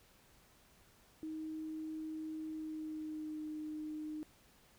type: tone with pitch glide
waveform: sine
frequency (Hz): 314.1 to 306.9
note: D#4 to D#4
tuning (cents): +16 to -24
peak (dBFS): -40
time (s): 1.23-4.23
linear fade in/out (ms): 0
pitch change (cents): -40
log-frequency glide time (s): 2.46-3.47
effects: pink hiss -66 dBFS RMS until 4.78 s